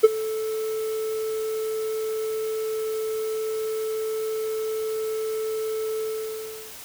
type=tone with ADSR envelope; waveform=triangle; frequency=438 Hz; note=A4; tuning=8 cents flat; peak=-4 dBFS; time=0.03-6.75 s; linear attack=16 ms; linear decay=26 ms; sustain=-19 dB; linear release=740 ms; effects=white hiss -41 dBFS RMS until 6.84 s

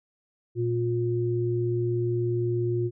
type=tone pair together; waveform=sine; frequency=118.07 / 354.8 Hz; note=A#2 / F4; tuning=+23 / +27 cents; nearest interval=octave + perfect fifth; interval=1904 cents; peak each=-26 / -26 dBFS; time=0.55-2.91 s; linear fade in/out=50 ms; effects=none

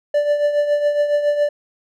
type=tone with tremolo; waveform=triangle; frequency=586 Hz; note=D5; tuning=4 cents flat; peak=-10 dBFS; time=0.14-1.49 s; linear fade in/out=5 ms; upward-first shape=triangle; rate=7.2 Hz; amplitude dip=65%; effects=none

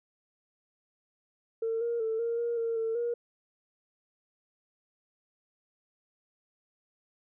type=tone with pitch steps; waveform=sine; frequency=452.3 / 469.6 / 444.9 / 465.2 / 471 / 459.3 / 450 / 474.4 Hz; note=A4 / A#4 / A4 / A#4 / A#4 / A#4 / A4 / A#4; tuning=+48 / +13 / +19 / -4 / +18 / -26 / +39 / +30 cents; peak=-27 dBFS; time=1.62-3.14 s; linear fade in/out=5 ms; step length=190 ms; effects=tanh soft clip ceiling -23 dBFS

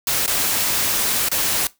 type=noise with dropouts; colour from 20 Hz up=white; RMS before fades=-20 dBFS; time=0.07-1.67 s; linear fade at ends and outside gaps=2 ms; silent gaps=0.262-0.277 / 1.286-1.315 s; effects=noise-tail reverb RT60 0.2 s tail -19 dB re dry

